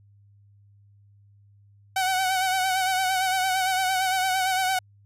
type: tone with vibrato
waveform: sawtooth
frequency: 752 Hz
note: F#5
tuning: 28 cents sharp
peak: -18 dBFS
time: 1.96-4.79 s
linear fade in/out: 5 ms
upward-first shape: sine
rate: 8.8 Hz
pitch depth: 42 cents each way
effects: added 101 Hz sine -53 dBFS peak until 5.05 s + resampled to 32000 Hz